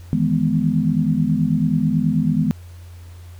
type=chord; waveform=sine; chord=E major seventh; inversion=third; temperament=equal; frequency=155.56 / 164.81 / 207.7 / 246.9 Hz; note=D#3 / E3 / G#3 / B3; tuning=0 / 0 / 0 / 0 cents; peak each=-21 dBFS; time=0.13-2.51 s; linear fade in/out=0 ms; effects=added 87 Hz sine -36 dBFS peak until 3.39 s + pink hiss -51 dBFS RMS until 3.39 s